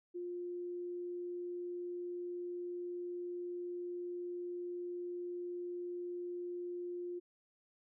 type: tone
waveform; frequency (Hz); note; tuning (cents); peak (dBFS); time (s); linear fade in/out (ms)
sine; 352.7; F4; +17; -39; 0.14-7.2; 20
effects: none